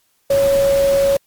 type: tone in noise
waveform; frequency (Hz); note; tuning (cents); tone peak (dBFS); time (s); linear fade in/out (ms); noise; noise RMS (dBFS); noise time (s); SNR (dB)
sine; 554.4; C#5; 0; -11; 0.3-1.17; 5; pink; -27; 0.3-1.17; +13
effects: white hiss -62 dBFS RMS until 1.26 s + MP3 96 kbps